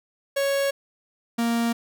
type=tone pair in turn; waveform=45% pulse; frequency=554.4 / 233.1 Hz; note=C#5 / A#3; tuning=0 / 0 cents; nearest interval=octave + minor third; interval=1500 cents; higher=first; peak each=-21 dBFS; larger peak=neither; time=0.36-0.71 / 1.38-1.73 s; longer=neither; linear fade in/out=10 ms; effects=none